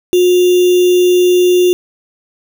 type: tone with sample-and-hold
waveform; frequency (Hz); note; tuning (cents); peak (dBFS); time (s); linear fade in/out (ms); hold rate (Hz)
sine; 360; F#4; -47; -6; 0.13-1.73; 0; 3150
effects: none